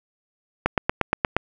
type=click train; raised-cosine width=0.5 ms; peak=-3 dBFS; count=7; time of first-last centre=0.66-1.366 s; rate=8.5 Hz; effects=none